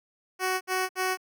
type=tone bursts; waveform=10% pulse; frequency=372.7 Hz; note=F#4; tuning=13 cents sharp; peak=-17 dBFS; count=3; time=0.39-1.174 s; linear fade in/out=50 ms; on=220 ms; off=62 ms; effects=none